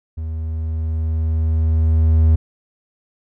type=tone with level ramp; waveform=triangle; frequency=79.8 Hz; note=D#2; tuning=44 cents sharp; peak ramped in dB=-21 to -7 dBFS; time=0.17-2.36 s; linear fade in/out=10 ms; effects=none